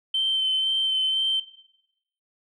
sine tone with vibrato, 3094 Hz, G7, 23 cents flat, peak -20 dBFS, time 0.14-1.4 s, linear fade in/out 5 ms, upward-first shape sine, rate 2 Hz, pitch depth 17 cents each way, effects noise-tail reverb RT60 0.9 s tail -20 dB re dry + tanh soft clip ceiling -16 dBFS

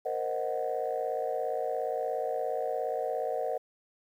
sine chord, C half-diminished seventh, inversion third, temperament equal, 466.2 / 523.3 / 622.3 / 740 Hz, Bb4 / C5 / Eb5 / Gb5, 0 / 0 / 0 / 0 cents, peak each -34 dBFS, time 0.05-3.58 s, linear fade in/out 10 ms, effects tanh soft clip ceiling -21 dBFS + 10-bit

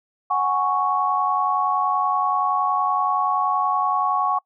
sine chord, F# suspended second, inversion none, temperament equal, 740 / 830.6 / 1108.7 Hz, F#5 / G#5 / C#6, 0 / 0 / 0 cents, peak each -24 / -25 / -20 dBFS, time 0.3-4.39 s, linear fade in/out 10 ms, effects noise-tail reverb RT60 0.1 s tail -25 dB re dry

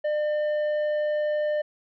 sine tone with tanh clipping, 601 Hz, D5, 40 cents sharp, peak -24 dBFS, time 0.04-1.62 s, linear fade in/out 10 ms, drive 7 dB, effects none

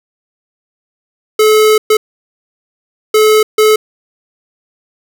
square tone bursts at uneven times, 430.8 Hz, A4, 37 cents flat, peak -6 dBFS, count 4, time 1.39-1.78 / 1.9-1.97 / 3.14-3.43 / 3.58-3.76 s, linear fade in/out 5 ms, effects none

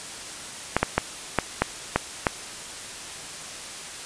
clicks, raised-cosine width 0.5 ms, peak -3 dBFS, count 7, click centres 0.766 / 0.83 / 0.98 / 1.387 / 1.62 / 1.96 / 2.268 s, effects white hiss -37 dBFS RMS until 4.05 s + resampled to 22050 Hz

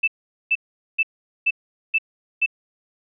sine tone bursts, 2642 Hz, E7, 3 cents sharp, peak -15 dBFS, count 6, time 0.03-2.462 s, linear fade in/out 10 ms, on 47 ms, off 430 ms, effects none

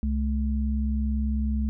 sine tone pair together, 66 / 216.1 Hz, C2 / A3, +16 / -31 cents, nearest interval octave + major sixth, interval 2053 cents, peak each -24 / -28 dBFS, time 0.03-1.69 s, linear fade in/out 0 ms, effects none

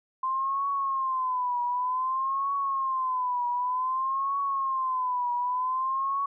sine tone with vibrato, 1040 Hz, C6, 11 cents flat, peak -25 dBFS, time 0.23-6.26 s, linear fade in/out 5 ms, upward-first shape triangle, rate 0.54 Hz, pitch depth 130 cents each way, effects none

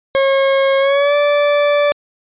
40% pulse tone with pitch glide, 543 to 582 Hz, C#5 to D5, -36 to -16 cents, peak -10 dBFS, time 0.15-1.92 s, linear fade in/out 0 ms, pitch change +120 cents, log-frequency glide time 0.79-1.15 s, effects resampled to 8000 Hz

